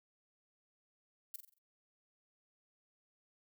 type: noise with echo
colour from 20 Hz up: violet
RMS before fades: -43 dBFS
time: 1.34-1.36 s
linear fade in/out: 2 ms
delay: 45 ms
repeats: 5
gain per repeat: -7 dB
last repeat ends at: 1.585 s
effects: noise-tail reverb RT60 0.2 s tail -23 dB re dry